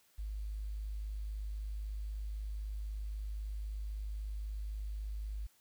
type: tone with quantisation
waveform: sine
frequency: 51.91 Hz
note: G#1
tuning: in tune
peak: -37 dBFS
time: 0.18-5.47 s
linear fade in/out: 10 ms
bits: 11
effects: white hiss -69 dBFS RMS until 5.6 s